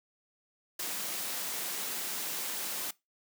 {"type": "high-pass noise", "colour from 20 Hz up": "white", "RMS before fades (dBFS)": -36, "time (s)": [0.79, 2.91], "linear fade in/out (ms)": 5, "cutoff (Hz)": 170, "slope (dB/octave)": 24, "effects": ["noise-tail reverb RT60 0.2 s tail -21 dB re dry"]}